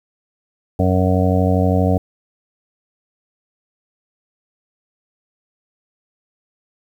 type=harmonic tone; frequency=92.5 Hz; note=F#2; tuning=in tune; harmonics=1 / 2 / 3 / 5 / 6 / 7 / 8; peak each=-16 / -19 / -21 / -23 / -24 / -24 / -25 dBFS; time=0.79-1.98 s; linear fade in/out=5 ms; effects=8-bit